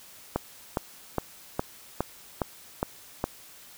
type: click train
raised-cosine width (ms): 1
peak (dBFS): -11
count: 8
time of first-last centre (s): 0.36-3.241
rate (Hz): 2.43
effects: white hiss -50 dBFS RMS until 3.77 s